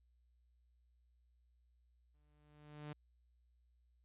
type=tone with exponential growth; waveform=sawtooth; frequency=149.1 Hz; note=D3; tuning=27 cents sharp; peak=-40 dBFS; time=2.14-2.93 s; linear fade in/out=5 ms; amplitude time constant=170 ms; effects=added 60 Hz sine -70 dBFS peak until 4.04 s + resampled to 8000 Hz